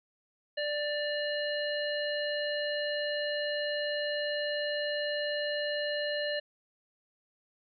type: harmonic tone with a mistuned harmonic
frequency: 590 Hz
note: D5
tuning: 8 cents sharp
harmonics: 1 / 3 / 5 / 7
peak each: -32 / -36 / -39 / -39 dBFS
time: 0.57-6.4 s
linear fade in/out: 10 ms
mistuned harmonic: 5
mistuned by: -45 cents
effects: none